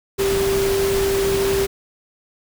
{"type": "tone in noise", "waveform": "sine", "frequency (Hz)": 392, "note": "G4", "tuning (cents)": 0, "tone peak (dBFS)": -17, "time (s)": [0.18, 1.67], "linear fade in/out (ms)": 20, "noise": "pink", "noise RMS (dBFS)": -25, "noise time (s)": [0.18, 1.67], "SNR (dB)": 5, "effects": []}